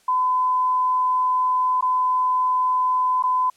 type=tone with dropouts; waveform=sine; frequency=1012 Hz; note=B5; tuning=42 cents sharp; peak=-17 dBFS; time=0.08-3.5 s; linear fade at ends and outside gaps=5 ms; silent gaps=1.81-1.824 / 3.226-3.236 s; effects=white hiss -59 dBFS RMS until 3.56 s + low-pass 10000 Hz 12 dB/octave